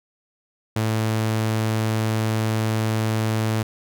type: tone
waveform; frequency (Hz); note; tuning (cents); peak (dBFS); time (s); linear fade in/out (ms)
sawtooth; 110; A2; 0; -16; 0.76-3.63; 5
effects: none